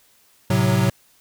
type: chord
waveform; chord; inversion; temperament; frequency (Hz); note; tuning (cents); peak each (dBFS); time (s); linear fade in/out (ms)
square; F# diminished; first; equal; 110 / 130.81 / 185; A2 / C3 / F#3; 0 / 0 / 0; -21; 0.5-0.9; 5
effects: white hiss -57 dBFS RMS until 1.2 s